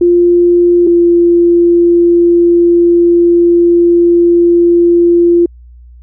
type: tone pair in turn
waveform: sine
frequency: 349.2 / 344.6 Hz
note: F4 / F4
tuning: 0 / -23 cents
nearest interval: unison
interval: 23 cents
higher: first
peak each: -4 dBFS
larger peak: neither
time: 0.01-0.87 / 0.87-5.46 s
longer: second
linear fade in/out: 5 ms
effects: added 60 Hz sine -33 dBFS peak until 6.02 s